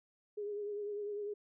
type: tone with vibrato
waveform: sine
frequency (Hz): 412.4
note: G#4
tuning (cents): -12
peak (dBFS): -37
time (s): 0.37-1.34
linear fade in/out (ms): 10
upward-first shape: triangle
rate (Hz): 10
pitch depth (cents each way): 43
effects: none